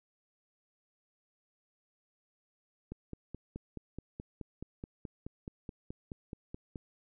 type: click train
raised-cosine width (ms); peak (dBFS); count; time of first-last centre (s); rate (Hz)
3; -28; 19; 2.92-6.758; 4.69
effects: none